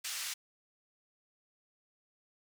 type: band-pass noise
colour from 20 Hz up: white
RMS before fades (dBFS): -39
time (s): 0.04-0.34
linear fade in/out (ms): 10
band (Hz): 1600 to 7900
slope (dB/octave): 12
effects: none